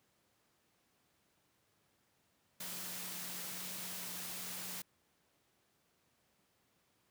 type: tone in noise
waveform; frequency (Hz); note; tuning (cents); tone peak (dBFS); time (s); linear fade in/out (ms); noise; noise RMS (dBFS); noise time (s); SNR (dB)
sine; 180.6; F#3; -42; -55; 2.6-4.82; 5; white; -44; 2.6-4.82; -14
effects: pink hiss -75 dBFS RMS until 7.1 s + high-pass 100 Hz 12 dB/octave